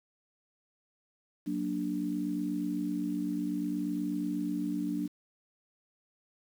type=chord; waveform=sine; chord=Gb augmented; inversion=none; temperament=equal; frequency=185 / 233.1 / 293.7 Hz; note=Gb3 / Bb3 / D4; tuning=0 / 0 / 0 cents; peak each=-36 / -37 / -32 dBFS; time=1.46-5.08 s; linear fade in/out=20 ms; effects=9-bit